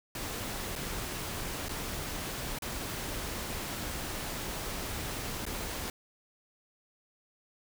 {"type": "noise with dropouts", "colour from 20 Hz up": "pink", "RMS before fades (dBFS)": -37, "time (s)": [0.15, 5.9], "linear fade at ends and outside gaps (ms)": 2, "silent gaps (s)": [[0.755, 0.76], [1.685, 1.692], [2.587, 2.621], [5.454, 5.464]], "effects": []}